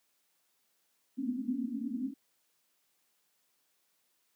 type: band-pass noise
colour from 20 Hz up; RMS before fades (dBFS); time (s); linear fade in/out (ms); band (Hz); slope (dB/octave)
pink; -35; 1.17-2.14; 10; 230 to 270; 96
effects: white hiss -75 dBFS RMS until 4.35 s + high-pass 150 Hz 12 dB/octave